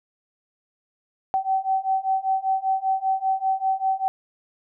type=beating tone pair; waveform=sine; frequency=764 / 769.1 Hz; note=G5 / G5; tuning=-45 / -33 cents; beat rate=5.1 Hz; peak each=-24 / -23 dBFS; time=1.34-4.08 s; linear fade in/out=0 ms; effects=none